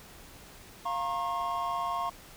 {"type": "chord", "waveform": "triangle", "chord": "Bb minor", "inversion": "second", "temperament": "equal with one note detuned", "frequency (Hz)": [698.5, 932.3, 1081.5], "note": ["F5", "Bb5", "Db6"], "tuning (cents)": [0, 0, -43], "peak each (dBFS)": [-33, -34, -30], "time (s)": [0.85, 2.1], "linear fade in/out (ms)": 10, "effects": ["pink hiss -51 dBFS RMS until 2.36 s"]}